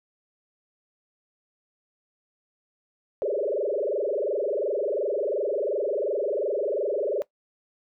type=tone with frequency modulation; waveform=sine; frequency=493.9 Hz; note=B4; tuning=in tune; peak=-23 dBFS; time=3.22-7.22 s; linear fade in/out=0 ms; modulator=22.8 Hz; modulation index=4.6; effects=noise-tail reverb RT60 0.1 s tail -18 dB re dry